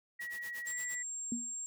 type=tone with pitch glide; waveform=sine; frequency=1916 to 1952.9 Hz; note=A#6 to B6; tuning=+47 to -20 cents; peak=-39 dBFS; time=0.19-1.03 s; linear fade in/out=10 ms; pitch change=+33 cents; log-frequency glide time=0.68-0.77 s
type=noise with tremolo; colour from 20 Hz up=white; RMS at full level=-49 dBFS; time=0.2-0.96 s; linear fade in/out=20 ms; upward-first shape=sine; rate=8.6 Hz; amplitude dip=100%
type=tone; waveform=sine; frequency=7459 Hz; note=A#8; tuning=in tune; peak=-38 dBFS; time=0.67-1.66 s; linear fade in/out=0 ms
type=tone with exponential decay; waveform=sine; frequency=236 Hz; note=A#3; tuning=22 cents sharp; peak=-30 dBFS; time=1.32-1.54 s; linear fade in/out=2 ms; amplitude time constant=47 ms
effects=none